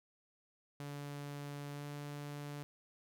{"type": "tone with pitch glide", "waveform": "sawtooth", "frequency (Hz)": [143.8, 145.22], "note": ["D3", "D3"], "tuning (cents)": [-36, -19], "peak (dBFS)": -39, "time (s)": [0.8, 2.63], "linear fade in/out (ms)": 0, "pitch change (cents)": 17, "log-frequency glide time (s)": [1.72, 1.85], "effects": []}